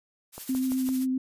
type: noise with tremolo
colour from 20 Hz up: blue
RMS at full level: -37 dBFS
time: 0.32-1.07 s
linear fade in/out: 50 ms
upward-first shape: sine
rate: 13 Hz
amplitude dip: 55%
type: click train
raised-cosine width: 1 ms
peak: -26 dBFS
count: 4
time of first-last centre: 0.38-0.889 s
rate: 5.89 Hz
type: tone with vibrato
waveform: sine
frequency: 259.7 Hz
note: C4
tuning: 13 cents flat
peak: -24 dBFS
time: 0.49-1.18 s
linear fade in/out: 5 ms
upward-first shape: sine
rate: 7.7 Hz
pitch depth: 14 cents each way
effects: resampled to 32000 Hz